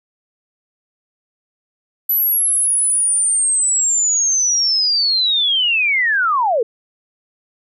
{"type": "linear sweep", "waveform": "sine", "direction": "down", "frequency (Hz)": [11990, 423], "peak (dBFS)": -13, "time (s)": [2.09, 6.63], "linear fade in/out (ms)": 5, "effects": []}